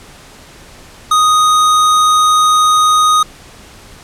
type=tone; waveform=square; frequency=1244.5 Hz; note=D#6; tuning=in tune; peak=-8 dBFS; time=1.11-3.23 s; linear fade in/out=5 ms; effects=pink hiss -38 dBFS RMS until 4.03 s + low-pass 10000 Hz 12 dB/octave